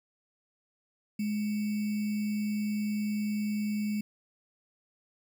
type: tone with sample-and-hold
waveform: sine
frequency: 210 Hz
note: G#3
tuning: 19 cents sharp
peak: -28 dBFS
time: 1.19-4.01 s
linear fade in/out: 5 ms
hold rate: 2450 Hz
effects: none